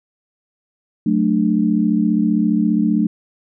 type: chord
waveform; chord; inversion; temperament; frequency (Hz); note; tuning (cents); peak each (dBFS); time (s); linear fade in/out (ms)
sine; D major; first; equal with one note detuned; 185 / 220 / 296.6; F#3 / A3 / D4; 0 / 0 / +17; -19 / -16 / -19; 1.06-3.07; 5
effects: none